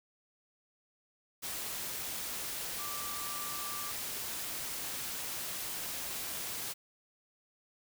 sine tone in noise, 1174 Hz, D6, 1 cent flat, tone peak -43 dBFS, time 2.78-3.92 s, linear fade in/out 20 ms, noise white, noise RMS -39 dBFS, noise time 1.42-6.74 s, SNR -7 dB, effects none

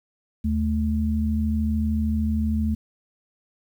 sine tone pair together, 77 / 217.8 Hz, D#2 / A3, -17 / -17 cents, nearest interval octave + tritone, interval 1800 cents, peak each -23 dBFS, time 0.44-2.75 s, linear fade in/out 10 ms, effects 9-bit

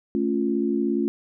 sine chord, A augmented, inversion none, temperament equal, 220 / 277.2 / 349.2 Hz, A3 / C#4 / E#4, 0 / 0 / 0 cents, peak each -25 dBFS, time 0.15-1.08 s, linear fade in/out 0 ms, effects none

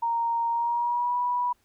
sine tone with pitch glide, 930 to 978.5 Hz, A#5 to B5, -4 to -16 cents, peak -23 dBFS, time 0.02-1.53 s, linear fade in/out 10 ms, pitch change +88 cents, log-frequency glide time 0.5-1.17 s, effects pink hiss -68 dBFS RMS until 1.64 s

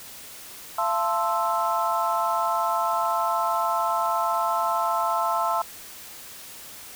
sine chord, F major seventh, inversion none, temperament equal with one note detuned, 681.7 / 880 / 1046.5 / 1318.5 Hz, F5 / A5 / C6 / E6, -42 / 0 / 0 / 0 cents, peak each -27 dBFS, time 0.78-5.62 s, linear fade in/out 5 ms, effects white hiss -42 dBFS RMS until 6.95 s

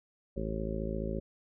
harmonic tone, 54.5 Hz, A1, 16 cents flat, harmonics 1 / 2 / 3 / 4 / 5 / 6 / 7 / 8 / 9 / 10, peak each -37 / -44 / -40 / -39 / -47 / -45 / -40 / -45 / -50 / -41 dBFS, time 0.36-1.2 s, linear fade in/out 10 ms, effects none

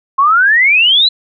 sine exponential sweep, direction up, 1058 to 4085 Hz, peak -6 dBFS, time 0.18-1.09 s, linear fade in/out 10 ms, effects none

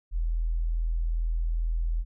sine tone, 41.2 Hz, E1, in tune, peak -24 dBFS, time 0.11-2.05 s, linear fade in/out 50 ms, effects none

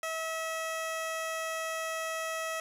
15% pulse tone with low-pass filter, 646 Hz, E5, 35 cents flat, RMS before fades -35 dBFS, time 0.03-2.6 s, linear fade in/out 2 ms, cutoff 12000 Hz, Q 0.89, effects 9-bit

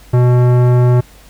sine tone with tanh clipping, 123.47 Hz, B2, in tune, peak -9 dBFS, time 0.13-1.01 s, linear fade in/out 10 ms, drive 17 dB, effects added 50 Hz sine -41 dBFS peak until 1.29 s + pink hiss -44 dBFS RMS until 1.29 s

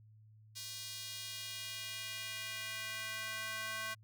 square tone with high-pass filter sweep, 219.8 Hz, A3, 2 cents flat, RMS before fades -43 dBFS, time 0.55-3.95 s, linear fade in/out 20 ms, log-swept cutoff 4400 to 1400 Hz, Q 1.4, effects added 108 Hz sine -58 dBFS peak until 4.03 s

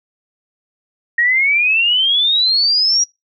sine exponential sweep, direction up, 1864 to 5770 Hz, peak -11 dBFS, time 1.18-3.04 s, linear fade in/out 5 ms, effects noise-tail reverb RT60 0.2 s tail -24 dB re dry

